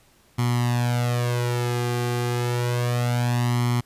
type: tone with flanger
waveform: sawtooth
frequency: 121.3 Hz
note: B2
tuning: 31 cents flat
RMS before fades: -23 dBFS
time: 0.38-3.81 s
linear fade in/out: 10 ms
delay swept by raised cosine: 0.94 to 2.54 ms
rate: 0.3 Hz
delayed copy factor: +0.85
effects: pink hiss -58 dBFS RMS until 3.85 s + resampled to 32000 Hz